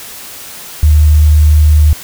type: tone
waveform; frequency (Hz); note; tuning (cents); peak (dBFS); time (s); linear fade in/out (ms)
sine; 75.9; D#2; -42; -3; 0.83-1.93; 0
effects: white hiss -29 dBFS RMS until 2.03 s